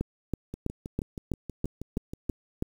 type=two click trains; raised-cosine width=3 ms; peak=-23 / -15 dBFS; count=12 / 9; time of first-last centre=0.54-2.294 / 0.01-2.624 s; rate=6.27 / 3.06 Hz; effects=8-bit